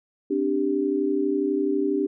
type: chord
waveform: sine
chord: C suspended second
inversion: none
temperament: equal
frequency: 261.6 / 293.7 / 392 Hz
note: C4 / D4 / G4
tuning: 0 / 0 / 0 cents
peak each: -29 / -24 / -24 dBFS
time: 0.3-2.07 s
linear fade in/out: 10 ms
effects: none